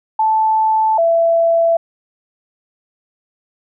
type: tone pair in turn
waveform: sine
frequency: 876 / 668 Hz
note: A5 / E5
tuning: -8 / +23 cents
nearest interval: perfect fourth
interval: 469 cents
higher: first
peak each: -11 / -10 dBFS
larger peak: second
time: 0.19-0.98 / 0.98-1.77 s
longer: neither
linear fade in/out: 5 ms
effects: none